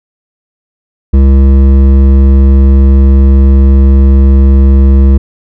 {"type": "tone with hard clipping", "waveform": "sine", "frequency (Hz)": 67.4, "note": "C#2", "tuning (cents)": -48, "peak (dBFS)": -3, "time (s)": [1.13, 5.18], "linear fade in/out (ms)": 10, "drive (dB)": 11, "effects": []}